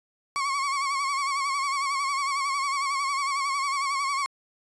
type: tone with vibrato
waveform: 35% pulse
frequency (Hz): 1108.7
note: C#6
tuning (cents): 0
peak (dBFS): -23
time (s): 0.36-4.26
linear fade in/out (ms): 0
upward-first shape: sine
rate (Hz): 11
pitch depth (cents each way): 64
effects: resampled to 22050 Hz